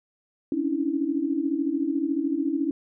sine tone cluster, 274.3 / 288.1 / 326.3 Hz, C#4 / D4 / E4, -18 / -33 / -18 cents, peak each -28 / -27 / -27 dBFS, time 0.52-2.71 s, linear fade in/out 2 ms, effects none

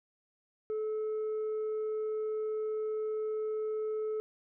sine tone with tanh clipping, 432.4 Hz, A4, 30 cents flat, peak -32 dBFS, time 0.7-4.2 s, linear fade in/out 0 ms, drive 2 dB, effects none

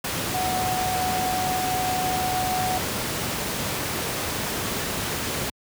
sine tone in noise, 740 Hz, F#5, in tune, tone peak -24 dBFS, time 0.34-2.78 s, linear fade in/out 5 ms, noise pink, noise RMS -27 dBFS, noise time 0.04-5.5 s, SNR 0 dB, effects high-pass 80 Hz 12 dB/octave

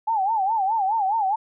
sine tone with vibrato, 830.6 Hz, G#5, in tune, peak -19 dBFS, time 0.07-1.36 s, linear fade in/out 10 ms, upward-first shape sine, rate 4.8 Hz, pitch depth 170 cents each way, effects none

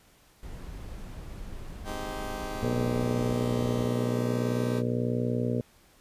brown noise, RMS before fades -40 dBFS, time 0.43-3.86 s, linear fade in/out 0 ms
15% pulse chord, Ab major seventh, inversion none, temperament just, 207.7 / 259.6 / 311.5 / 389.3 Hz, Ab3 / C4 / Eb4 / G4, 0 / -13 / +2 / -12 cents, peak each -35 dBFS, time 1.84-4.83 s, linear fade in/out 50 ms
harmonic tone, 60.3 Hz, B1, 41 cents flat, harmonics 2 / 3 / 4 / 5 / 6 / 7 / 8 / 9 / 10, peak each -30 / -39 / -30 / -41 / -41 / -35 / -34 / -42 / -41 dBFS, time 2.63-5.61 s, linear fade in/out 0 ms
effects pink hiss -60 dBFS RMS until 6 s + resampled to 32000 Hz

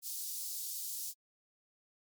white high-pass noise, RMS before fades -40 dBFS, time 0.02-1.14 s, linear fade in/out 50 ms, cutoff 4600 Hz, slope 24 dB/octave, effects MP3 96 kbps

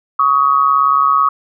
sine tone pair together, 1122 / 1260.1 Hz, C#6 / D#6, +21 / +22 cents, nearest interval major second, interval 201 cents, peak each -12 / -12 dBFS, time 0.19-1.29 s, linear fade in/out 5 ms, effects none

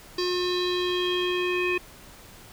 square tone with low-pass filter sweep, 359.4 Hz, F4, 50 cents sharp, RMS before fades -26 dBFS, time 0.18-1.78 s, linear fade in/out 5 ms, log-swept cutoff 4700 to 2500 Hz, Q 6.2, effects pink hiss -48 dBFS RMS until 2.52 s

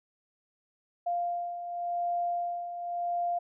sine beating tone pair, 697 / 697.9 Hz, F5 / F5, -4 / -1 cents, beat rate 0.9 Hz, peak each -37 / -30 dBFS, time 1.06-3.39 s, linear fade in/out 10 ms, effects none

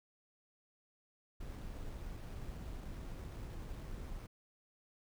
brown noise with sample-and-hold, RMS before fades -45 dBFS, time 1.4-4.27 s, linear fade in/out 10 ms, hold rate 7350 Hz, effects none

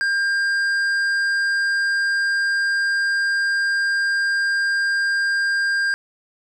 triangle tone with tanh clipping, 1600 Hz, G6, 35 cents sharp, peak -19 dBFS, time 0.01-5.94 s, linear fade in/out 0 ms, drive 12 dB, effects none

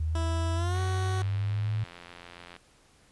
sine linear sweep, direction up, 77.78 to 109.3 Hz, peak -26 dBFS, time 0-1.84 s, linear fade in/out 5 ms
15% pulse tone with pitch glide, 329.6 to 374.3 Hz, E4 to F#4, 0 to +20 cents, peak -27 dBFS, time 0.15-1.22 s, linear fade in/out 2 ms, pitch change +220 cents, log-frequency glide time 0.55-0.8 s
click train, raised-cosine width 0.3 ms, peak -29 dBFS, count 159, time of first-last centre 0.75-2.564 s, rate 87.1 Hz
effects pink hiss -61 dBFS RMS until 3.11 s + resampled to 24000 Hz

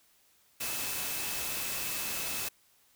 sine tone in noise, 2600 Hz, E7, 24 cents flat, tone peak -44 dBFS, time 0.6-2.49 s, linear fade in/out 10 ms, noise white, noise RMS -35 dBFS, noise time 0.6-2.49 s, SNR -12 dB, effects white hiss -66 dBFS RMS until 2.95 s

